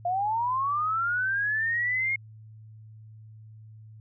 sine linear sweep, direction up, 689 to 2162 Hz, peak -24 dBFS, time 0.05-2.16 s, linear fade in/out 5 ms, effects added 109 Hz sine -45 dBFS peak until 4 s

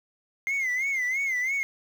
sine tone with vibrato, 2093 Hz, C7, in tune, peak -22 dBFS, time 0.47-1.63 s, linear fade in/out 0 ms, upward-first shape sine, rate 3 Hz, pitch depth 110 cents each way, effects tanh soft clip ceiling -23 dBFS + 8-bit

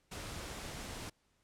pink noise, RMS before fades -44 dBFS, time 0.11-1.1 s, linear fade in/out 10 ms, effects pink hiss -75 dBFS RMS until 1.43 s + low-pass 10000 Hz 12 dB/octave

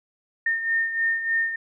sine beating tone pair, 1822 / 1825.3 Hz, A#6 / A#6, -40 / -37 cents, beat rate 3.3 Hz, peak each -22 / -29 dBFS, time 0.46-1.56 s, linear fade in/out 5 ms, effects none

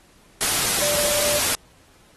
sine tone in noise, 589 Hz, D5, 5 cents sharp, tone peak -26 dBFS, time 0.82-1.39 s, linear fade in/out 0 ms, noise white, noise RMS -21 dBFS, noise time 0.41-1.55 s, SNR -8 dB, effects pink hiss -55 dBFS RMS until 2.16 s + AAC 32 kbps

